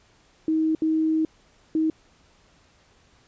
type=tone bursts at uneven times; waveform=sine; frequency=316.7 Hz; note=D#4; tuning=31 cents sharp; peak=-19 dBFS; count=3; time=0.48-0.75 / 0.82-1.25 / 1.75-1.9 s; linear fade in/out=2 ms; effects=pink hiss -59 dBFS RMS until 3.27 s + resampled to 16000 Hz